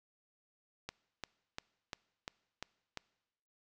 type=click train; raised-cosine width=0.2 ms; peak=-23 dBFS; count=7; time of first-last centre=0.89-2.973 s; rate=2.88 Hz; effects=noise-tail reverb RT60 1.0 s tail -23 dB re dry